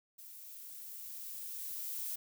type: noise with level ramp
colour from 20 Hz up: violet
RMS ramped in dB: -52 to -39 dBFS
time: 0.18-2.16 s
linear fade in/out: 10 ms
effects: none